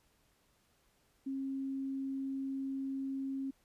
sine tone, 270 Hz, C#4, 45 cents flat, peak -35 dBFS, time 1.26-3.51 s, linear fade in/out 10 ms, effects pink hiss -72 dBFS RMS until 3.64 s + resampled to 32000 Hz

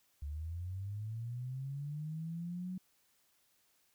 sine linear sweep, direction up, 70 to 186.8 Hz, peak -38 dBFS, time 0.22-2.78 s, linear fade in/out 5 ms, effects white hiss -73 dBFS RMS until 3.94 s

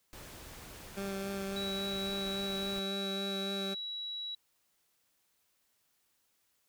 pink noise, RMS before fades -49 dBFS, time 0.13-2.79 s, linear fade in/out 0 ms
20% pulse tone with vibrato, 196 Hz, G3, in tune, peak -31 dBFS, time 0.96-3.75 s, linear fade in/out 20 ms, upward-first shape sine, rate 3.6 Hz, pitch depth 13 cents each way
sine tone, 3900 Hz, B7, 23 cents flat, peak -37 dBFS, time 1.56-4.35 s, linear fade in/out 5 ms
effects white hiss -75 dBFS RMS until 6.68 s

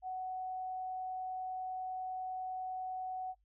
sine tone, 745 Hz, F#5, 12 cents sharp, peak -37 dBFS, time 0.02-3.35 s, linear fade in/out 50 ms, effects noise-tail reverb RT60 0.1 s tail -22 dB re dry + added 50 Hz sine -70 dBFS peak until 3.44 s

